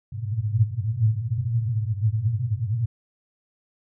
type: band-pass noise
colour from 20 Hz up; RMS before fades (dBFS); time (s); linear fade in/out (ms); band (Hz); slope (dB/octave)
white; -24; 0.12-2.86; 10; 100 to 120; 96
effects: none